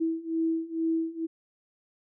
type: beating tone pair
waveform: sine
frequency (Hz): 324.9 / 327.1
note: E4 / E4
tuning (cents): -25 / -13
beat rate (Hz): 2.2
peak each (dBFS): -30 / -28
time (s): 0-1.27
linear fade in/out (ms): 20
effects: none